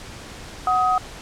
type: tone pair together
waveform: sine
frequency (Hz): 741 / 1259.5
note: F#5 / D#6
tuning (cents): +2 / +21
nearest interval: major sixth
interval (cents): 919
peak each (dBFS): -19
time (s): 0.67-0.98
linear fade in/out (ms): 2
effects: pink hiss -38 dBFS RMS until 1.21 s + low-pass 8000 Hz 12 dB/octave